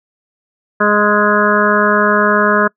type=harmonic tone with a mistuned harmonic; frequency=207.7 Hz; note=G#3; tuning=in tune; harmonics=1 / 2 / 3 / 5 / 6 / 7 / 8; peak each=-17 / -17 / -17 / -17 / -17 / -17 / -17 dBFS; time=0.8-2.68 s; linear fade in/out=10 ms; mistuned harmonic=6; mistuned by=+15 cents; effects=noise-tail reverb RT60 0.1 s tail -26 dB re dry

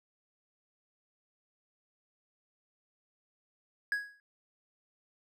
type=tone with exponential decay; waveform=triangle; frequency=1661.2 Hz; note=G#6; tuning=in tune; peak=-24 dBFS; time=3.92-4.2 s; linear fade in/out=1 ms; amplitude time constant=60 ms; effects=none

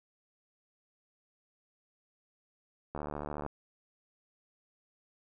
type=click train; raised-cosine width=1 ms; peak=-24 dBFS; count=39; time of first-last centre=2.95-3.464 s; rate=74 Hz; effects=none

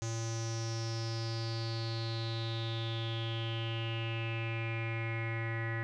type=tone with low-pass filter sweep; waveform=square; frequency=113.9 Hz; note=A#2; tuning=40 cents flat; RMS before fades=-36 dBFS; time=0.02-5.83 s; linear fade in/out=0 ms; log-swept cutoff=6500 to 1900 Hz; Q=8.1; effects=none

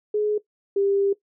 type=tone pair in turn; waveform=sine; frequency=420.9 / 397.3 Hz; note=G#4 / G4; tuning=+23 / +23 cents; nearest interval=minor second; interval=100 cents; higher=first; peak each=-19 / -18 dBFS; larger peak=second; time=0.14-0.38 / 0.76-1.13 s; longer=second; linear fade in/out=5 ms; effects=noise-tail reverb RT60 0.1 s tail -17 dB re dry

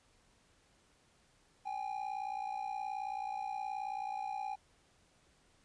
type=ring-modulated tone; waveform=triangle; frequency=808 Hz; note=G#5; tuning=48 cents flat; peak=-32 dBFS; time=1.65-4.56 s; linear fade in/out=20 ms; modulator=29.4 Hz; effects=pink hiss -69 dBFS RMS until 5.64 s + resampled to 22050 Hz

